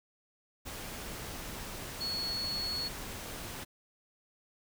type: tone in noise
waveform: sine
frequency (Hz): 4368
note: C#8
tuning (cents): -26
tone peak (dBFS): -33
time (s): 2-2.89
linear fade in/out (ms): 20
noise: pink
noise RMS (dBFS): -42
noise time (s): 0.65-3.65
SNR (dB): +6
effects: none